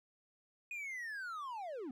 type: linear sweep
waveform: triangle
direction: down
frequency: 2489 to 234.1 Hz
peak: -39 dBFS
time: 0.71-1.91 s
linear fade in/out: 2 ms
effects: none